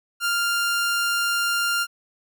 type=tone; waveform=sawtooth; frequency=1396.9 Hz; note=F6; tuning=in tune; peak=-17 dBFS; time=0.2-1.87 s; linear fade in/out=50 ms; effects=none